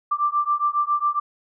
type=beating tone pair; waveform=sine; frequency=1174.7 / 1182 Hz; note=D6 / D6; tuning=0 / +11 cents; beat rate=7.3 Hz; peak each=-22 dBFS; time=0.11-1.2 s; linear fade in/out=10 ms; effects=none